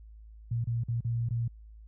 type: tone with dropouts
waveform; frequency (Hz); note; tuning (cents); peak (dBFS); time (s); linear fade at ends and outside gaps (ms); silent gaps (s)
sine; 117.1; A#2; +8; -27; 0.51-1.48; 5; 0.643-0.671 / 0.837-0.884 / 1.007-1.047 / 1.289-1.307
effects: added 54 Hz sine -47 dBFS peak until 1.87 s